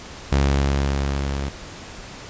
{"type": "tone with level ramp", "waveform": "sawtooth", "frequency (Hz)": 69.3, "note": "C#2", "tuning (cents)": 0, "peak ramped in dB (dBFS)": [-11, -20], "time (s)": [0.32, 1.49], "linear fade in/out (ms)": 5, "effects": ["pink hiss -38 dBFS RMS until 2.29 s", "resampled to 16000 Hz"]}